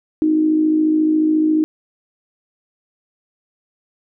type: tone with amplitude modulation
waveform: sine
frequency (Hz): 311.1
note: D#4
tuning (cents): 0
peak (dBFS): -10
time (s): 0.22-1.64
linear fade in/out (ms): 0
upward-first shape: sine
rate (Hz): 54.2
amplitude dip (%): 50
effects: none